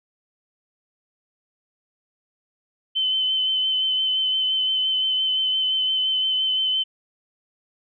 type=tone with vibrato; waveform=sine; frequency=3057 Hz; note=G7; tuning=44 cents flat; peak=-19 dBFS; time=2.95-6.84 s; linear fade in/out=20 ms; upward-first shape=sine; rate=5.8 Hz; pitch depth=18 cents each way; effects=none